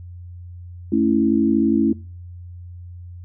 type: chord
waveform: sine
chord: A major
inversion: none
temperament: equal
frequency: 220 / 277.2 / 329.6 Hz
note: A3 / C#4 / E4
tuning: 0 / 0 / 0 cents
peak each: -19 dBFS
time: 0.92-1.93 s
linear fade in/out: 5 ms
effects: noise-tail reverb RT60 0.4 s tail -23 dB re dry + added 88 Hz sine -34 dBFS peak until 3.24 s